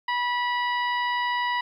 harmonic tone with a mistuned harmonic, 976 Hz, B5, 21 cents flat, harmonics 1 / 2 / 3 / 4 / 5, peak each -25 / -28 / -35 / -41 / -43 dBFS, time 0.08-1.61 s, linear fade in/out 5 ms, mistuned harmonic 4, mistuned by -16 cents, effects 10-bit

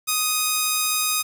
5% pulse tone, 1247 Hz, D#6, 3 cents sharp, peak -8 dBFS, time 0.07-1.23 s, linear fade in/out 20 ms, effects 8-bit

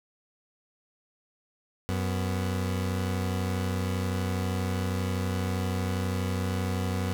30% pulse tone pair together, 92.48 / 246.9 Hz, F#2 / B3, 0 / 0 cents, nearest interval octave + perfect fourth, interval 1700 cents, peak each -25 / -32 dBFS, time 1.89-7.13 s, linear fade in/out 0 ms, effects none

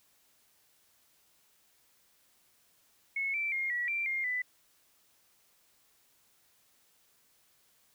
sine tone with pitch steps, 2191 / 2335 / 2132 / 1934 / 2356 / 2121 / 1994 Hz, C#7 / D7 / C7 / B6 / D7 / C7 / B6, -21 / -11 / +32 / -37 / +5 / +23 / +16 cents, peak -30 dBFS, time 3.16-4.42 s, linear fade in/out 5 ms, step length 180 ms, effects white hiss -68 dBFS RMS until 7.94 s

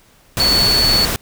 sine tone in noise, 4435 Hz, C#8, in tune, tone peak -12 dBFS, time 0.4-1.05 s, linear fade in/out 0 ms, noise pink, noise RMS -19 dBFS, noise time 0.37-1.16 s, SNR +4 dB, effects pink hiss -51 dBFS RMS until 1.21 s

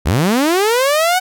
sawtooth linear sweep, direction up, 58.27 to 755 Hz, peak -8 dBFS, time 0.05-1.2 s, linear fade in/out 20 ms, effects none

